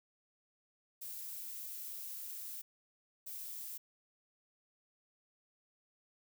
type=noise bursts at uneven times; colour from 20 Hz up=violet; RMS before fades=-45 dBFS; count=2; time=1.01-2.62 / 3.26-3.78 s; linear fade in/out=10 ms; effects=none